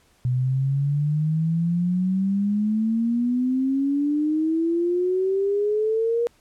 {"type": "exponential sweep", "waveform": "sine", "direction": "up", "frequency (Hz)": [123.6, 476.2], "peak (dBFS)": -19, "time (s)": [0.25, 6.27], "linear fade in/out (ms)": 0, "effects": ["pink hiss -60 dBFS RMS until 6.4 s", "low-pass 12000 Hz 12 dB/octave"]}